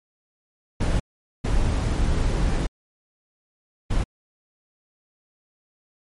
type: noise bursts at uneven times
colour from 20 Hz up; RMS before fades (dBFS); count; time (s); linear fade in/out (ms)
brown; -21; 3; 0.8-1 / 1.44-2.67 / 3.9-4.04; 10
effects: MP3 48 kbps